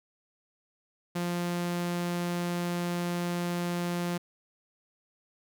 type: tone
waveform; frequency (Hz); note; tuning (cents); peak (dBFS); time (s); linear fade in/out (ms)
sawtooth; 174.61; F3; 0; -25; 1.15-4.18; 10
effects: none